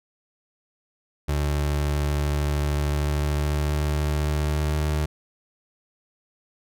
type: tone with pitch glide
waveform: 30% pulse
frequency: 73.2 to 75.74 Hz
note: D2 to D#2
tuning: -5 to -46 cents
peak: -19 dBFS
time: 1.28-5.06 s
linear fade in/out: 10 ms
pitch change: +59 cents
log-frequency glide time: 2.91-4.87 s
effects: none